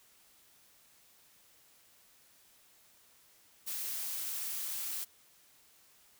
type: noise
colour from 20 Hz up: blue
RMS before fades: -38 dBFS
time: 3.66-5.05 s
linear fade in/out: 20 ms
effects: white hiss -64 dBFS RMS until 6.19 s